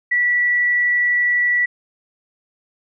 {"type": "tone", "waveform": "sine", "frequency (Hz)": 1952, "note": "B6", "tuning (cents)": -21, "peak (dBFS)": -14, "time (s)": [0.11, 1.66], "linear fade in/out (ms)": 10, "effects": []}